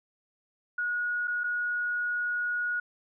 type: tone with dropouts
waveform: sine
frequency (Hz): 1451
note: F#6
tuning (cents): -34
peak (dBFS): -27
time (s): 0.78-2.8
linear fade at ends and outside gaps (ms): 5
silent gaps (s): 1.274-1.278 / 1.436-1.44
effects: none